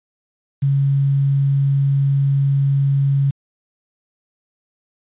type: tone with quantisation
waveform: sine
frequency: 138.59 Hz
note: C#3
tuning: in tune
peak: -13 dBFS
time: 0.62-3.31 s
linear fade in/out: 10 ms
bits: 7
effects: resampled to 8000 Hz